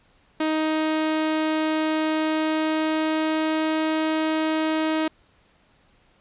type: tone with pitch glide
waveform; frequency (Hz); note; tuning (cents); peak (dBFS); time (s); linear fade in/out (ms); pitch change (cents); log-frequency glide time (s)
sawtooth; 313 to 315; D#4 to D#4; +10 to +21; -17; 0.4-5.08; 5; +11; 2.14-4.03
effects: pink hiss -60 dBFS RMS until 6.2 s + resampled to 8000 Hz